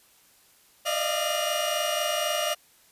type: tone cluster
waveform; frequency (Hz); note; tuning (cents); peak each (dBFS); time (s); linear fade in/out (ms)
sawtooth; 597 / 621 / 687 / 2861; D5 / D#5 / F5 / F7; +28 / -3 / -29 / +41; -27; 0.85-2.55; 20
effects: white hiss -59 dBFS RMS until 2.91 s + resampled to 32000 Hz